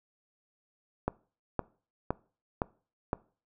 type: click train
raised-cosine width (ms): 1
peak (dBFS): -14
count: 5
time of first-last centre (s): 1.08-3.131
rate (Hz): 1.95
effects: noise-tail reverb RT60 0.4 s tail -22 dB re dry